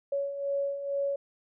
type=beating tone pair; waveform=sine; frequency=558 / 560.2 Hz; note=C#5 / C#5; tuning=+11 / +18 cents; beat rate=2.2 Hz; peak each=-36 / -29 dBFS; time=0.12-1.16 s; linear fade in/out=5 ms; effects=none